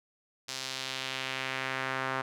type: tone with band-pass filter sweep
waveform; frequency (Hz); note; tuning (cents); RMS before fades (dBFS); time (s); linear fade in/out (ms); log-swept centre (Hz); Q
sawtooth; 132; C3; +16; -35; 0.48-2.22; 10; 5200 to 1300; 1.4
effects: none